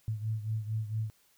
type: beating tone pair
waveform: sine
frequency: 108.5 / 112.9 Hz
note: A2 / A2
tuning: -24 / +45 cents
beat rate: 4.4 Hz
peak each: -32 / -37 dBFS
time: 0.08-1.1 s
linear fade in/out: 0 ms
effects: white hiss -67 dBFS RMS until 1.37 s